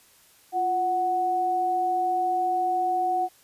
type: tone pair together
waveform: sine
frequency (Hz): 348.6 / 740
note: F4 / F#5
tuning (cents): -3 / 0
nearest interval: octave + minor second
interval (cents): 1303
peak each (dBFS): -32 / -22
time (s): 0.52-3.29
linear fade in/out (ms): 50
effects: white hiss -57 dBFS RMS until 3.43 s + resampled to 32000 Hz